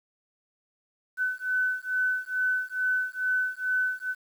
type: beating tone pair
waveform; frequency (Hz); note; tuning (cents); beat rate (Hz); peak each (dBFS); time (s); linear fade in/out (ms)
sine; 1507 / 1509.3; F#6 / F#6; +31 / +34; 2.3; -28; 1.17-4.15; 50
effects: 9-bit